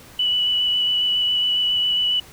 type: tone with vibrato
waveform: sine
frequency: 2960 Hz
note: F#7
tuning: in tune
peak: -17 dBFS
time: 0.19-2.2 s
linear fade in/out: 5 ms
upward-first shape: square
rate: 7.3 Hz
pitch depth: 10 cents each way
effects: pink hiss -45 dBFS RMS until 2.32 s